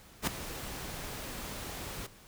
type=noise with ADSR envelope; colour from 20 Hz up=pink; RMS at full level=-28 dBFS; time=0.22-2.07 s; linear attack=52 ms; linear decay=6 ms; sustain=-13 dB; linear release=11 ms; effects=pink hiss -56 dBFS RMS until 2.27 s